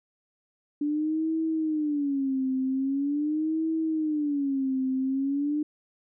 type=tone with vibrato; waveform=sine; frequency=290 Hz; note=D4; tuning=22 cents flat; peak=-24 dBFS; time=0.81-5.63 s; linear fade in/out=5 ms; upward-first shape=sine; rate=0.43 Hz; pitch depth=180 cents each way; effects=none